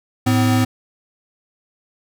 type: tone pair together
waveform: square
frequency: 108.16 / 254.8 Hz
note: A2 / C4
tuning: -29 / -46 cents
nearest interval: octave + minor third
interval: 1483 cents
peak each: -17 dBFS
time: 0.26-0.65 s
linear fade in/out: 10 ms
effects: none